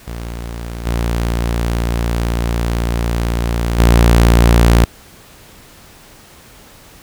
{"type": "tone with level steps", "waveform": "sawtooth", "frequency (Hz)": 58, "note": "A#1", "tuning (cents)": -8, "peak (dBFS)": [-20, -11, -3], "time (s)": [0.07, 4.85], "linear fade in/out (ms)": 10, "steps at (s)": [0.85, 3.78], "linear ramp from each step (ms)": 20, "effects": ["pink hiss -42 dBFS RMS until 7.02 s"]}